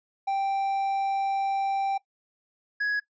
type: tone pair in turn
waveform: triangle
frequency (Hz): 784 / 1671.3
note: G5 / G#6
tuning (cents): 0 / +10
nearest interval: octave + minor second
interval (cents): 1310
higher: second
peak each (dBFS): -22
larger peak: neither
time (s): 0.27-1.98 / 2.8-3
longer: first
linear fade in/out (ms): 10
effects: noise-tail reverb RT60 0.1 s tail -19 dB re dry + resampled to 16000 Hz